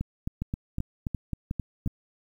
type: two click trains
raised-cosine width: 5 ms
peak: -17 / -17 dBFS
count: 8 / 5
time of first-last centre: 0.01-1.862 / 0.42-1.875 s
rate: 3.78 / 2.75 Hz
effects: 9-bit